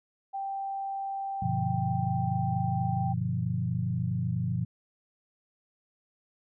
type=tone; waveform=sine; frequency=784 Hz; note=G5; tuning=in tune; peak=-31 dBFS; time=0.33-3.14 s; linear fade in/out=20 ms
type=chord; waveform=sine; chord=G dominant seventh; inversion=none; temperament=equal with one note detuned; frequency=98 / 122.33 / 146.83 / 174.61 Hz; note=G2 / B2 / D3 / F3; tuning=0 / -16 / 0 / 0 cents; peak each=-34 / -30 / -36 / -32 dBFS; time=1.42-4.65 s; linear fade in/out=5 ms
effects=none